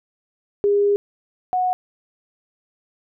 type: tone pair in turn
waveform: sine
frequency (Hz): 406.5 / 734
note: G#4 / F#5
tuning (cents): -37 / -14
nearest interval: minor seventh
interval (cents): 1023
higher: second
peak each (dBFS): -14 / -17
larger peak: first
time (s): 0.64-0.96 / 1.53-1.73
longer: first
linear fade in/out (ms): 0
effects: none